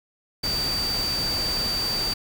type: tone in noise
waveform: sine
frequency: 4637 Hz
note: D8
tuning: 23 cents flat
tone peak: -24 dBFS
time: 0.43-2.14 s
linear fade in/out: 10 ms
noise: pink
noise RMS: -31 dBFS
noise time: 0.43-2.14 s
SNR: +4 dB
effects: none